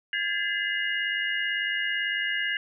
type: tone cluster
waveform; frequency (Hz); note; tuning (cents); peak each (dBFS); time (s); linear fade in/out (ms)
sine; 1619 / 1717 / 2050 / 2861; G#6 / A6 / C7 / F7; -45 / -43 / -36 / +41; -31; 0.13-2.57; 2
effects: none